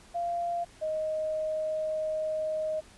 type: tone pair in turn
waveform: sine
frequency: 691 / 624 Hz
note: F5 / D#5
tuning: -19 / +5 cents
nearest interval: major second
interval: 176 cents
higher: first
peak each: -28 dBFS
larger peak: neither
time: 0.14-0.65 / 0.81-2.81 s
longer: second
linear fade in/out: 20 ms
effects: pink hiss -55 dBFS RMS until 2.97 s + resampled to 24000 Hz